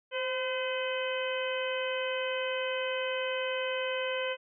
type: harmonic tone with a mistuned harmonic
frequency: 510 Hz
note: C5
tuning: 44 cents flat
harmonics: 1 / 2 / 3 / 4 / 5 / 6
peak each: -32 / -40 / -39 / -41 / -39 / -39 dBFS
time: 0.11-4.37 s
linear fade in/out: 50 ms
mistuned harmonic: 1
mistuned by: +34 cents
effects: none